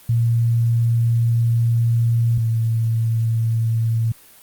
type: tone pair in turn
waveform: sine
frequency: 116.54 / 113.75 Hz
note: A#2 / A#2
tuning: 0 / -42 cents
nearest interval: unison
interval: 42 cents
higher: first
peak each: -14 / -16 dBFS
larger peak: first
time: 0.09-2.38 / 2.38-4.12 s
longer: first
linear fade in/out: 5 ms
effects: white hiss -47 dBFS RMS until 4.42 s + Opus 32 kbps